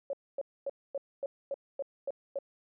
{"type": "tone bursts", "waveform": "sine", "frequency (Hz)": 554.4, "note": "C#5", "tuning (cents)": 0, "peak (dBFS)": -31, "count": 9, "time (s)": [0.1, 2.388], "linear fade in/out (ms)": 2, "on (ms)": 32, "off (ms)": 250, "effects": []}